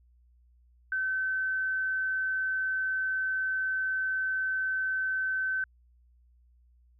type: tone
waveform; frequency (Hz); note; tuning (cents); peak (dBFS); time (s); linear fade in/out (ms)
sine; 1532; G6; -40; -27; 0.92-5.64; 2
effects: added 60 Hz sine -59 dBFS peak until 6.99 s